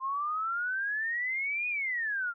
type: exponential two-way sweep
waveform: sine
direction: up then down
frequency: 1046.5 to 2489 to 1363 Hz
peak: -29 dBFS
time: 0-2.34 s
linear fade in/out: 50 ms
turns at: 1.68 s
effects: none